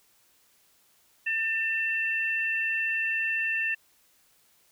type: tone pair together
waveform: sine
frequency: 1794 / 2688 Hz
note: A6 / E7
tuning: +33 / +33 cents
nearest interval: perfect fifth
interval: 700 cents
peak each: -28 dBFS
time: 1.26-3.75 s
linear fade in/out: 10 ms
effects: white hiss -64 dBFS RMS until 4.71 s